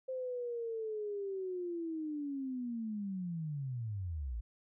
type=linear sweep; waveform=sine; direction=down; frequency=523.3 to 51.91 Hz; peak=-36 dBFS; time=0.08-4.41 s; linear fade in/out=10 ms; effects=none